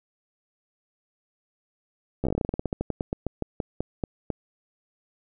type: slowing click train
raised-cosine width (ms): 2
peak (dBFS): -13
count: 25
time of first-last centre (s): 2.24-4.303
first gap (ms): 13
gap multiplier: 1.14
effects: none